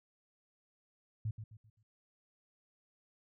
sine tone with echo, 108.7 Hz, A2, 21 cents flat, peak -33 dBFS, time 1.25-1.31 s, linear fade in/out 5 ms, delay 130 ms, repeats 4, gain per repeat -9 dB, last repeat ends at 1.83 s, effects none

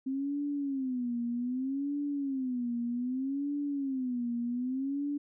sine tone with vibrato, 261.6 Hz, C4, in tune, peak -30 dBFS, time 0.06-5.18 s, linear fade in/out 10 ms, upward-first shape sine, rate 0.64 Hz, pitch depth 170 cents each way, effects none

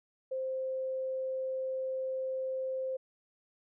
sine tone, 523.3 Hz, C5, in tune, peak -32 dBFS, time 0.31-2.97 s, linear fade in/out 10 ms, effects none

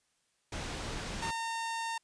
pink low-pass noise, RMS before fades -39 dBFS, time 0.52-1.31 s, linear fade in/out 5 ms, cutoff 7200 Hz, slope 12 dB/octave
sawtooth tone, 913 Hz, A#5, 36 cents flat, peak -30 dBFS, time 1.22-1.98 s, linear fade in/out 5 ms
effects white hiss -75 dBFS RMS until 2.03 s + resampled to 22050 Hz

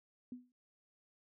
sine tone with exponential decay, 248.3 Hz, B3, 9 cents sharp, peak -40 dBFS, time 0.32-0.52 s, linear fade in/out 2 ms, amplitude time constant 43 ms, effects none

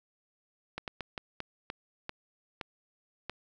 slowing click train, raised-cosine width 0.3 ms, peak -20 dBFS, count 9, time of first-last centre 0.78-3.296 s, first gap 98 ms, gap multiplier 1.32, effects none

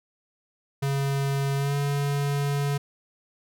square tone with pitch glide, 138.6 to 142.17 Hz, C#3 to C#3, 0 to +44 cents, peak -24 dBFS, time 0.82-2.78 s, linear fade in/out 10 ms, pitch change +44 cents, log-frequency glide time 1.56-1.75 s, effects none

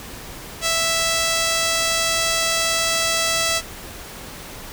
5% pulse tone, 659.3 Hz, E5, in tune, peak -7 dBFS, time 0.61-3.62 s, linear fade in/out 50 ms, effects pink hiss -36 dBFS RMS until 4.72 s

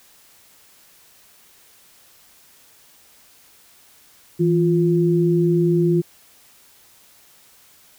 sine tone pair together, 164.61 / 349.2 Hz, E3 / F4, -2 / 0 cents, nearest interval octave + minor second, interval 1302 cents, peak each -17 dBFS, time 4.39-6.02 s, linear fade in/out 20 ms, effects white hiss -52 dBFS RMS until 7.98 s

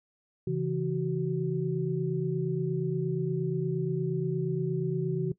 sine tone cluster, 137.4 / 165.9 / 374.3 Hz, C#3 / E3 / F#4, -15 / +11 / +20 cents, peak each -31 dBFS, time 0.47-5.32 s, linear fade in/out 5 ms, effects noise-tail reverb RT60 0.1 s tail -18 dB re dry

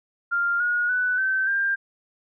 sine tone with pitch steps, 1396.9 / 1443.7 / 1492 / 1541.9 / 1593.5 Hz, F6 / F#6 / F#6 / G6 / G6, 0 / -43 / +14 / -29 / +28 cents, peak -20 dBFS, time 0.31-1.76 s, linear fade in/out 20 ms, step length 290 ms, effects none

